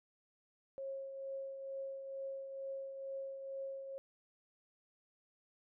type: tone with tremolo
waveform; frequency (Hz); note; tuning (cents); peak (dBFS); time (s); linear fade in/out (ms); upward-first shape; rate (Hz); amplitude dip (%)
sine; 542; C#5; -39; -39; 0.78-3.98; 0; triangle; 2.2; 50
effects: none